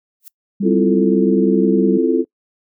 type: noise with exponential growth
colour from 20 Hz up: violet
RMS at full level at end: -33 dBFS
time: 0.2-0.28 s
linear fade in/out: 0 ms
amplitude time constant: 16 ms
type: tone with vibrato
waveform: sine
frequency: 195.6 Hz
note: G3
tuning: 4 cents flat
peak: -16 dBFS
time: 0.6-1.98 s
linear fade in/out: 10 ms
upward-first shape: triangle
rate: 9.8 Hz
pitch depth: 47 cents each way
type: chord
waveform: sine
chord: F major seventh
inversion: second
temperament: equal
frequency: 261.6 / 329.6 / 349.2 / 440 Hz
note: C4 / E4 / F4 / A4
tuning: 0 / 0 / 0 / 0 cents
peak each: -18 dBFS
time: 0.62-2.25 s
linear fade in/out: 50 ms
effects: noise-tail reverb RT60 0.1 s tail -23 dB re dry